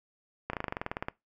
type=slowing click train; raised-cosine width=0.5 ms; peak=-17 dBFS; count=14; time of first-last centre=0.5-1.085 s; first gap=33 ms; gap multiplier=1.05; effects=noise-tail reverb RT60 0.2 s tail -22 dB re dry